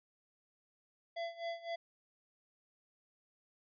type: tone with tremolo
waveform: square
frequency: 675 Hz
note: E5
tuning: 41 cents sharp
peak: -37 dBFS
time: 1.16-1.76 s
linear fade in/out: 10 ms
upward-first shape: sine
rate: 3.9 Hz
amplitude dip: 85%
effects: resampled to 11025 Hz